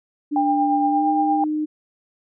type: tone with pitch glide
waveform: sine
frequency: 293.7 to 305.3 Hz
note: D4 to D#4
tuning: 0 to -33 cents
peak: -20 dBFS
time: 0.31-1.66 s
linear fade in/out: 20 ms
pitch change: +67 cents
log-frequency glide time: 0.87-1.07 s
type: tone with tremolo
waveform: sine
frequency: 798 Hz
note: G5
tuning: 31 cents sharp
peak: -16 dBFS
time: 0.36-1.44 s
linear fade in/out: 2 ms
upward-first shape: triangle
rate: 8.6 Hz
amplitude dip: 40%
effects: none